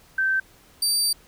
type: tone pair in turn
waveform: sine / 25% pulse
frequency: 1552 / 4651 Hz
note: G6 / D8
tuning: -18 / -18 cents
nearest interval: octave + perfect fifth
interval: 1900 cents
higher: second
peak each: -19 / -15 dBFS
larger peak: second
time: 0.18-0.4 / 0.82-1.13 s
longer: second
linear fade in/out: 5 ms
effects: pink hiss -54 dBFS RMS until 1.27 s